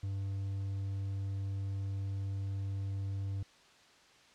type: tone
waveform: triangle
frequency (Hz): 98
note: G2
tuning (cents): 0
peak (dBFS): -32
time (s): 0.03-3.43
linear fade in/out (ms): 5
effects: white hiss -61 dBFS RMS until 4.34 s + low-pass 5000 Hz 12 dB/octave